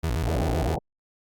30% pulse tone with vibrato, 68.6 Hz, C#2, 17 cents flat, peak -21 dBFS, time 0.03-0.76 s, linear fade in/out 10 ms, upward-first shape square, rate 7.7 Hz, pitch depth 290 cents each way
white band-pass noise, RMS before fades -31 dBFS, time 0.25-0.79 s, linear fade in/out 10 ms, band 120 to 840 Hz, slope 96 dB/octave
effects Opus 48 kbps

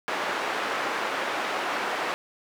white band-pass noise, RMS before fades -29 dBFS, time 0.08-2.14 s, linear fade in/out 0 ms, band 380 to 1600 Hz, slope 12 dB/octave, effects none

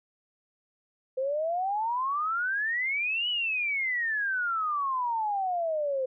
sine exponential two-way sweep, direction up then down, 511 to 2986 to 511 Hz, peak -26 dBFS, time 1.17-6.06 s, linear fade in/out 10 ms, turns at 3.29 s, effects none

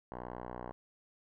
5% pulse tone with low-pass filter, 61.1 Hz, B1, 18 cents flat, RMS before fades -44 dBFS, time 0.12-0.72 s, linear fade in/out 0 ms, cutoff 1100 Hz, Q 5.1, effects none

